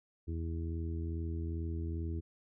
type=harmonic tone; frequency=82.41 Hz; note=E2; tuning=in tune; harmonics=1 / 2 / 3 / 4 / 5; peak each=-35 / -46 / -47 / -44 / -51 dBFS; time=0.27-2.21 s; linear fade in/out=20 ms; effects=none